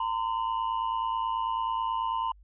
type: ring-modulated tone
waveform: triangle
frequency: 970 Hz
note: B5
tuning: 31 cents flat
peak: -22 dBFS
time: 0-2.32 s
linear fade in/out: 5 ms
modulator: 54.6 Hz
effects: added 50 Hz sine -52 dBFS peak until 2.43 s + resampled to 8000 Hz